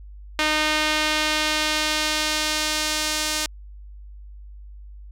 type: tone with band-pass filter sweep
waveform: sawtooth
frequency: 306.9 Hz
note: D#4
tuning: 24 cents flat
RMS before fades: -23 dBFS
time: 0.39-3.46 s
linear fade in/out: 0 ms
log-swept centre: 2700 to 6100 Hz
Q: 0.88
effects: added 50 Hz sine -38 dBFS peak until 5.11 s